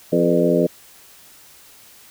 harmonic tone with a mistuned harmonic, 86.3 Hz, F2, 20 cents flat, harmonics 2 / 3 / 4 / 5 / 6 / 7, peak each -21 / -21 / -21 / -21 / -21 / -21 dBFS, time 0.12-0.67 s, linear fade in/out 10 ms, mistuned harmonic 6, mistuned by -54 cents, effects white hiss -47 dBFS RMS until 2.1 s

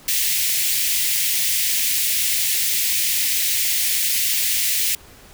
white high-pass noise, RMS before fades -20 dBFS, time 0.08-4.95 s, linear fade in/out 2 ms, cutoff 1900 Hz, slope 48 dB/octave, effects pink hiss -46 dBFS RMS until 5.33 s

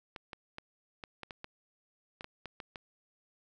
clicks, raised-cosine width 0.3 ms, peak -26 dBFS, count 12, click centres 0.162 / 0.332 / 0.584 / 1.038 / 1.233 / 1.308 / 1.444 / 2.209 / 2.244 / 2.457 / 2.602 / 2.758 s, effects none

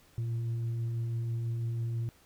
sine tone with frequency modulation, 116.54 Hz, A#2, in tune, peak -30 dBFS, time 0.18-2.09 s, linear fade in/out 0 ms, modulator 227 Hz, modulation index 0.2, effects pink hiss -62 dBFS RMS until 2.25 s

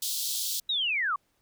pink high-pass noise, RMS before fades -31 dBFS, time 0.02-0.6 s, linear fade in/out 5 ms, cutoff 3400 Hz, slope 48 dB/octave
sine linear sweep, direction down, 3900 to 1073 Hz, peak -25 dBFS, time 0.69-1.16 s, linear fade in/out 5 ms
effects pink hiss -72 dBFS RMS until 1.41 s

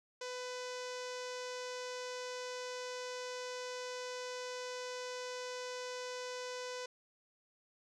sawtooth tone with low-pass filter, 500 Hz, B4, 21 cents sharp, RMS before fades -43 dBFS, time 0.21-6.86 s, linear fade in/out 5 ms, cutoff 5900 Hz, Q 2.3, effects none

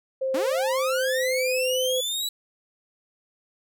sine tone with pitch glide, 528 to 511.5 Hz, C5 to C5, +16 to -39 cents, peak -23 dBFS, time 0.21-2.01 s, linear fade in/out 10 ms, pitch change -55 cents, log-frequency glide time 0.57-1.47 s
sawtooth linear sweep, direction up, 250.4 to 3960 Hz, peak -23 dBFS, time 0.34-2.29 s, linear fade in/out 5 ms
effects none

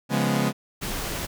sawtooth chord, C# dominant seventh, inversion none, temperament equal, 138.59 / 174.61 / 207.7 / 246.9 Hz, C#3 / E#3 / G#3 / B3, 0 / 0 / 0 / 0 cents, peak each -22 / -25 / -21 / -23 dBFS, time 0.09-0.53 s, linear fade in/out 50 ms
pink noise, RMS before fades -30 dBFS, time 0.81-1.27 s, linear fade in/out 20 ms
effects none

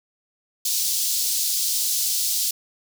pink high-pass noise, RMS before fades -23 dBFS, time 0.65-2.51 s, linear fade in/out 5 ms, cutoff 4300 Hz, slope 24 dB/octave, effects none

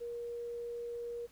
sine tone, 473.9 Hz, A#4, 28 cents sharp, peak -38 dBFS, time 0-1.27 s, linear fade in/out 20 ms, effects added 50 Hz sine -67 dBFS peak until 1.31 s + pink hiss -64 dBFS RMS until 1.31 s

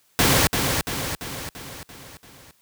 pink noise with echo, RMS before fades -17 dBFS, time 0.19-0.47 s, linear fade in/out 0 ms, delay 340 ms, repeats 6, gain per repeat -5 dB, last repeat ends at 2.51 s, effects white hiss -62 dBFS RMS until 2.61 s + high-pass 60 Hz 12 dB/octave

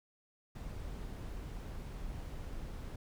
brown noise, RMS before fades -43 dBFS, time 0.55-2.96 s, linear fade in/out 5 ms, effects none

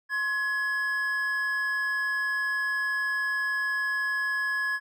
triangle tone pair together, 1062 / 1688.3 Hz, C6 / G#6, +25 / +28 cents, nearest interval minor sixth, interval 803 cents, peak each -34 / -24 dBFS, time 0.09-4.8 s, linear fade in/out 50 ms, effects none

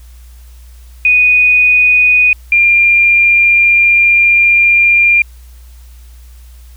sine tone pair in turn, 2480 / 2395 Hz, D#7 / D7, -6 / +33 cents, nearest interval minor second, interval 61 cents, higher first, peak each -5 dBFS, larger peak neither, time 1.05-2.33 / 2.52-5.22 s, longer second, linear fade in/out 2 ms, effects added 60 Hz sine -33 dBFS peak until 6.76 s + white hiss -48 dBFS RMS until 6.76 s

